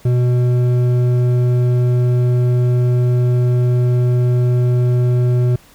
sine tone with hard clipping, 123.47 Hz, B2, in tune, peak -13 dBFS, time 0.05-5.56 s, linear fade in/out 5 ms, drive 8 dB, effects pink hiss -47 dBFS RMS until 5.74 s

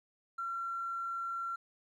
triangle tone, 1364 Hz, F6, 41 cents flat, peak -31 dBFS, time 0.38-1.56 s, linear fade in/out 10 ms, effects tanh soft clip ceiling -33 dBFS

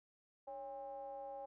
triangle ring-modulated tone, 126.5 Hz, B2, 42 cents sharp, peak -40 dBFS, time 0.47-1.46 s, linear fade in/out 10 ms, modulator 681 Hz, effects none

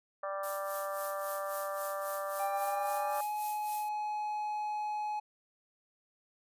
harmonic tone, 196 Hz, G3, in tune, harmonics 3 / 4 / 5 / 6 / 7 / 8 / 9, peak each -37 / -44 / -50 / -39 / -49 / -52 / -51 dBFS, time 0.23-3.21 s, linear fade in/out 5 ms
violet noise with tremolo, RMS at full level -40 dBFS, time 0.43-3.89 s, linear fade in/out 5 ms, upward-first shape sine, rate 3.7 Hz, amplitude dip 70%
triangle tone with pitch glide, 792 to 844 Hz, G5 to G#5, +18 to +28 cents, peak -31 dBFS, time 2.39-5.2 s, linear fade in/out 10 ms, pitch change +110 cents, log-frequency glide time 2.5-3.35 s
effects resampled to 32000 Hz

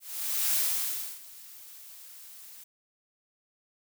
blue noise with ADSR envelope, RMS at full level -26 dBFS, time 0-2.64 s, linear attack 530 ms, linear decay 660 ms, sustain -22 dB, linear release 8 ms, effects none

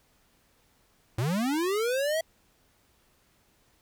square linear sweep, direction up, 103.83 to 659.3 Hz, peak -26 dBFS, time 1.18-2.21 s, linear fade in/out 5 ms, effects pink hiss -66 dBFS RMS until 3.81 s

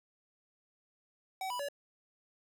square tone with pitch steps, 760 / 985 / 569 Hz, F#5 / B5 / C#5, +46 / -5 / +45 cents, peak -36 dBFS, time 1.41-1.686 s, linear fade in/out 2 ms, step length 92 ms, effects none

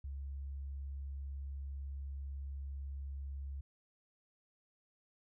sine tone, 69 Hz, C#2, 7 cents flat, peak -40 dBFS, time 0.04-3.61 s, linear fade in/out 5 ms, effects none

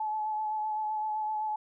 sine tone with vibrato, 859 Hz, A5, 42 cents flat, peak -29 dBFS, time 0-1.56 s, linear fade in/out 5 ms, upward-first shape sine, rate 7.8 Hz, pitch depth 21 cents each way, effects none

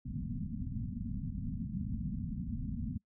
white low-pass noise, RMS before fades -38 dBFS, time 0.05-2.98 s, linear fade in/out 5 ms, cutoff 250 Hz, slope 96 dB/octave, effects noise-tail reverb RT60 0.1 s tail -24 dB re dry

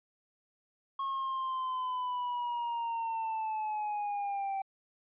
triangle linear sweep, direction down, 1091 to 775 Hz, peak -30 dBFS, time 0.99-4.62 s, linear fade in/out 5 ms, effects resampled to 8000 Hz

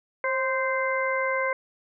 harmonic tone with a mistuned harmonic, 519 Hz, C5, 14 cents flat, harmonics 1 / 2 / 3 / 4, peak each -27 / -29 / -31 / -29 dBFS, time 0.24-1.53 s, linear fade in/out 2 ms, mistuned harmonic 1, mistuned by +41 cents, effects none

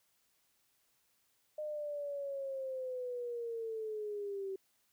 sine linear sweep, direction down, 611 to 381.7 Hz, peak -37 dBFS, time 1.58-4.56 s, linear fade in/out 5 ms, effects white hiss -75 dBFS RMS until 4.92 s

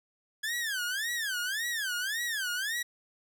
sawtooth tone with vibrato, 1661.2 Hz, G#6, in tune, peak -27 dBFS, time 0.43-2.83 s, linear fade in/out 10 ms, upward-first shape sine, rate 1.8 Hz, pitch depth 260 cents each way, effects none

